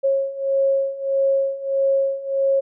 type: beating tone pair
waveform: sine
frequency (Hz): 544 / 545.6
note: C#5 / C#5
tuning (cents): -33 / -28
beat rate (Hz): 1.6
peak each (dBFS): -22 / -19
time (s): 0.03-2.61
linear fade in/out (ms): 20
effects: none